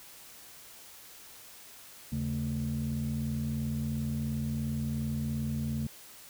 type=tone cluster; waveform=sine; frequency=79.4 / 139.5 / 222.3 Hz; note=D#2 / C#3 / A3; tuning=+36 / +11 / +18 cents; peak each=-36 / -32 / -32 dBFS; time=2.12-5.87 s; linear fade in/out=5 ms; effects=tanh soft clip ceiling -25 dBFS + white hiss -51 dBFS RMS until 6.29 s

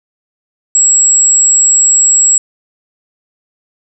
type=tone; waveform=sine; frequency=7690 Hz; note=B8; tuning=47 cents flat; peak=-5 dBFS; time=0.75-2.38 s; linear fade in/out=2 ms; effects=none

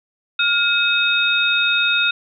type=tone cluster; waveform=sine; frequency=1413 / 2556 / 3706 Hz; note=F6 / D#7 / A#7; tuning=+20 / +46 / -11 cents; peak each=-19 dBFS; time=0.39-2.11 s; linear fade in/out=5 ms; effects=none

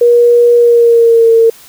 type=tone with pitch glide; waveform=sine; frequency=477.6 to 455.5 Hz; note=A#4 to A#4; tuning=+42 to -40 cents; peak=-3 dBFS; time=0.01-1.5 s; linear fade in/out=5 ms; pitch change=-82 cents; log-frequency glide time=0.55-1.32 s; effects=white hiss -38 dBFS RMS until 1.68 s

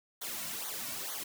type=noise with flanger; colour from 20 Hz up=white; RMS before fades=-39 dBFS; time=0.21-1.24 s; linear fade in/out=10 ms; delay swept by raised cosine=0.38 to 2.48 ms; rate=2.2 Hz; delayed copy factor=-0.85; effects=none

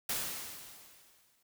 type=noise with exponential decay; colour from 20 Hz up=white; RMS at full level=-33 dBFS; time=0.09-1.43 s; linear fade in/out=5 ms; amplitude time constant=290 ms; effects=none

